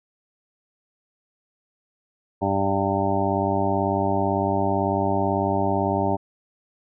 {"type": "harmonic tone with a mistuned harmonic", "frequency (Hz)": 98, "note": "G2", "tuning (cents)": 0, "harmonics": [1, 2, 3, 4, 6, 7, 8, 9], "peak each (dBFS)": [-28, -28, -28, -28, -28, -28, -28, -28], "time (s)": [2.41, 6.17], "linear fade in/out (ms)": 20, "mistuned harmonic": 9, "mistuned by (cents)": 44, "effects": []}